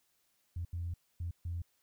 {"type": "tone bursts at uneven times", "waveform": "sine", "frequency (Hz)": 86, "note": "F2", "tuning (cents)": -26, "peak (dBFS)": -34, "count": 4, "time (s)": [[0.56, 0.65], [0.73, 0.94], [1.2, 1.31], [1.45, 1.62]], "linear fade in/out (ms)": 5, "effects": ["tanh soft clip ceiling -30 dBFS", "white hiss -75 dBFS RMS until 1.82 s"]}